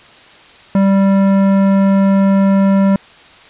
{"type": "tone with tanh clipping", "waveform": "sine", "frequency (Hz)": 195.5, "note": "G3", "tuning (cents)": -4, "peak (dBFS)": -10, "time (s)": [0.75, 2.96], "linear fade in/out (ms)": 2, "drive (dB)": 15, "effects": ["white hiss -41 dBFS RMS until 3.49 s", "resampled to 8000 Hz"]}